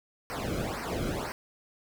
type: noise with flanger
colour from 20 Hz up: brown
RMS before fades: -33 dBFS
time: 0.3-1.32 s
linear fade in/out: 0 ms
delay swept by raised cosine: 0.28 to 1.12 ms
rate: 2 Hz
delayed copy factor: -1
effects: none